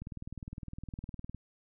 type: click train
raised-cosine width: 5 ms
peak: -29 dBFS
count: 27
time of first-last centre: 0.02-1.347 s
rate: 19.6 Hz
effects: none